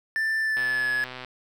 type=tone with pitch glide; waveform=triangle; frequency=1773 to 1696.9 Hz; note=A6 to G#6; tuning=+13 to +37 cents; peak=-21 dBFS; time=0.16-1.04 s; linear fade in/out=0 ms; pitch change=-76 cents; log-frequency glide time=0.41-0.91 s
type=click train; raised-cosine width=0.3 ms; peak=-21 dBFS; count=87; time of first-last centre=0.57-1.247 s; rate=127 Hz
effects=none